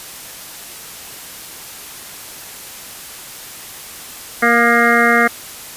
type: harmonic tone with a mistuned harmonic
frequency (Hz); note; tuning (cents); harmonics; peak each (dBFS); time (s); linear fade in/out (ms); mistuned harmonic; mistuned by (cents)
235; A#3; +14; 1 / 2 / 3 / 5 / 6 / 7 / 8 / 9; -18 / -18 / -18 / -18 / -18 / -18 / -18 / -18; 4.42-5.28; 10; 5; +41
effects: white hiss -33 dBFS RMS until 5.76 s + resampled to 32000 Hz